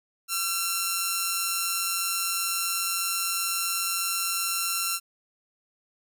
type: tone with amplitude modulation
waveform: 5% pulse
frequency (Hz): 1357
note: E6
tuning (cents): +50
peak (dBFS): -12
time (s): 0.28-5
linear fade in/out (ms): 50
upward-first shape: sine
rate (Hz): 183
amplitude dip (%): 40
effects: none